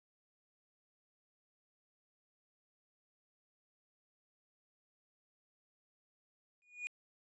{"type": "tone with exponential growth", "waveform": "triangle", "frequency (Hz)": 2451, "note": "D#7", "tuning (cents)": -27, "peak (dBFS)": -33, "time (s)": [6.62, 6.87], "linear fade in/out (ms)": 0, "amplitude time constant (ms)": 53, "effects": ["resampled to 22050 Hz"]}